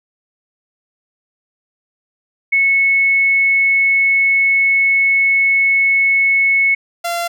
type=tone pair in turn; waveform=sine / sawtooth; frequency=2200 / 687.2 Hz; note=C#7 / F5; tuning=-14 / -28 cents; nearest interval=octave + minor sixth; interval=2014 cents; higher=first; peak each=-10 / -14 dBFS; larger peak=first; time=2.52-6.75 / 7.04-7.28 s; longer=first; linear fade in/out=10 ms; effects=none